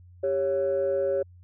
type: tone pair together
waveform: sine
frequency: 395.1 / 552 Hz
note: G4 / C#5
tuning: +14 / -7 cents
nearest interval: tritone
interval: 579 cents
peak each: -26 / -23 dBFS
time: 0.23-1.23 s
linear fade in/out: 10 ms
effects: tanh soft clip ceiling -18 dBFS + added 89 Hz sine -48 dBFS peak until 1.43 s